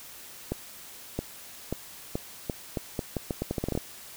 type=accelerating click train; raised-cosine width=2 ms; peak=-15 dBFS; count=17; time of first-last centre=0.52-3.776 s; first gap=670 ms; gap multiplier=0.8; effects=white hiss -46 dBFS RMS until 4.16 s